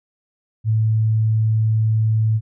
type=tone; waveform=sine; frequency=110 Hz; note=A2; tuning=in tune; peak=-14 dBFS; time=0.64-2.41 s; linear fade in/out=50 ms; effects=none